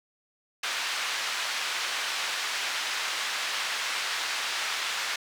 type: band-pass noise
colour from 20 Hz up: pink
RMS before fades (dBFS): -31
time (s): 0.63-5.16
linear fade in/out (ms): 5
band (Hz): 1400 to 5200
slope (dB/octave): 12
effects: none